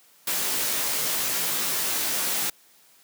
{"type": "noise with comb filter", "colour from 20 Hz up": "white", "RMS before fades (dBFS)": -26, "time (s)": [0.27, 2.5], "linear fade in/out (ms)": 5, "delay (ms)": 17, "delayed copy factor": -0.75, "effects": ["white hiss -57 dBFS RMS until 3.03 s", "high-pass 150 Hz 12 dB/octave"]}